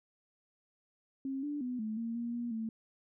sine tone with pitch steps, 269 / 292.2 / 249.3 / 217.2 / 230 / 235.9 / 238.3 / 223.2 Hz, C4 / D4 / B3 / A3 / A#3 / A#3 / A#3 / A3, +48 / -9 / +16 / -22 / -23 / +21 / +38 / +25 cents, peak -34 dBFS, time 1.25-2.69 s, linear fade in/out 2 ms, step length 180 ms, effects none

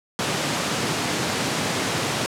pink high-pass noise, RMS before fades -24 dBFS, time 0.19-2.26 s, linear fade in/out 0 ms, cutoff 120 Hz, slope 24 dB/octave, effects low-pass 8000 Hz 12 dB/octave

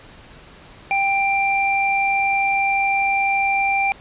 sine tone pair together, 789 / 2364 Hz, G5 / D7, +11 / +11 cents, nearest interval octave + perfect fifth, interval 1900 cents, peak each -19 dBFS, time 0.91-3.92 s, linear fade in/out 0 ms, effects pink hiss -44 dBFS RMS until 4 s + resampled to 8000 Hz

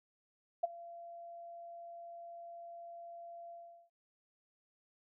sine tone with ADSR envelope, 684 Hz, F5, 36 cents flat, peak -26 dBFS, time 0.63-3.9 s, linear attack 10 ms, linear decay 19 ms, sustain -21 dB, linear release 390 ms, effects noise-tail reverb RT60 0.4 s tail -25 dB re dry

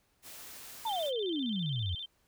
white noise, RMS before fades -48 dBFS, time 0.22-1.12 s, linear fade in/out 50 ms
sine exponential sweep, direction down, 935 to 82.41 Hz, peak -31 dBFS, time 0.85-1.95 s, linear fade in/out 5 ms
sine tone with vibrato, 3339 Hz, G#7, 9 cents sharp, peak -38 dBFS, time 0.86-2.06 s, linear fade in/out 10 ms, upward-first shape square, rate 15 Hz, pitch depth 110 cents each way
effects pink hiss -72 dBFS RMS until 2.27 s

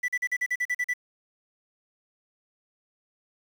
triangle tone bursts, 1975.5 Hz, B6, in tune, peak -22 dBFS, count 10, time 0.03-0.938 s, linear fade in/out 10 ms, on 53 ms, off 42 ms, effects 8-bit

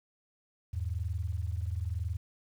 sine tone pair together, 80.85 / 101.8 Hz, E2 / G#2, -33 / -34 cents, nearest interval major third, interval 399 cents, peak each -33 / -35 dBFS, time 0.73-2.17 s, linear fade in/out 10 ms, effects 10-bit

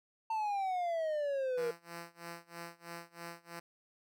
triangle exponential sweep, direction down, 902 to 466.2 Hz, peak -30 dBFS, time 0.3-1.71 s, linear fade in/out 5 ms
5% pulse tone with tremolo, 170 Hz, F3, 46 cents flat, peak -31 dBFS, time 1.57-3.6 s, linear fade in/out 10 ms, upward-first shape sine, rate 3.1 Hz, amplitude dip 95%
effects none

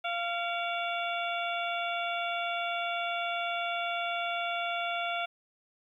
harmonic tone with a mistuned harmonic, 692 Hz, F5, 16 cents flat, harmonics 1 / 2 / 3 / 4 / 5, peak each -33 / -36 / -38 / -39 / -40 dBFS, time 0.04-5.26 s, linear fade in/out 10 ms, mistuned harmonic 3, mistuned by +150 cents, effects 11-bit

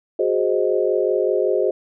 sine chord, Ab dominant seventh, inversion third, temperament equal, 370 / 415.3 / 523.3 / 622.3 Hz, Gb4 / Ab4 / C5 / Eb5, 0 / 0 / 0 / 0 cents, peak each -21 / -21 / -22 / -24 dBFS, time 0.19-1.71 s, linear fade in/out 5 ms, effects none

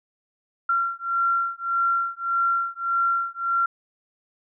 sine beating tone pair, 1370 / 1371.7 Hz, F6 / F6, -34 / -32 cents, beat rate 1.7 Hz, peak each -24 dBFS, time 0.69-3.66 s, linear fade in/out 5 ms, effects none

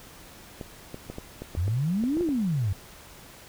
clicks, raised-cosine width 2 ms, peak -22 dBFS, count 11, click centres 0.612 / 0.944 / 1.1 / 1.184 / 1.42 / 1.551 / 1.68 / 2.038 / 2.17 / 2.209 / 2.289 s
sine exponential two-way sweep, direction up then down, 79.3 to 362.1 to 89.8 Hz, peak -23 dBFS, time 1.57-2.73 s, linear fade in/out 5 ms, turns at 2.22 s
effects pink hiss -48 dBFS RMS until 3.48 s

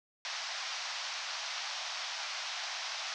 white band-pass noise, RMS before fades -39 dBFS, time 0.25-3.14 s, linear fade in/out 0 ms, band 640 to 5900 Hz, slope 48 dB/octave, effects none

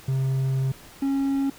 triangle tone pair in turn, 133.2 / 274.2 Hz, C3 / C#4, +31 / -19 cents, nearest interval octave, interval 1250 cents, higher second, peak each -19 dBFS, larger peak neither, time 0.08-0.72 / 1.02-1.5 s, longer first, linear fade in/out 5 ms, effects pink hiss -47 dBFS RMS until 1.58 s

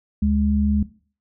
sine tone pair together, 73.84 / 207.7 Hz, D2 / G#3, +10 / 0 cents, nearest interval octave + tritone, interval 1790 cents, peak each -20 / -18 dBFS, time 0.22-0.83 s, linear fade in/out 5 ms, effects noise-tail reverb RT60 0.4 s tail -17 dB re dry

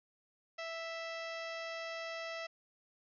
harmonic tone with a mistuned harmonic, 659.3 Hz, E5, in tune, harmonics 1 / 2 / 3 / 4 / 5 / 6 / 7 / 8 / 9 / 10, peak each -43 / -48 / -46 / -49 / -54 / -56 / -57 / -53 / -63 / -66 dBFS, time 0.58-2.47 s, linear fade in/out 10 ms, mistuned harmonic 5, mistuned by -25 cents, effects none

